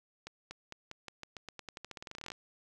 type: accelerating click train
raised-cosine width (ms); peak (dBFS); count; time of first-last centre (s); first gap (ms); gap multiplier
0.2; -26; 25; 0.27-2.319; 240; 0.89
effects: none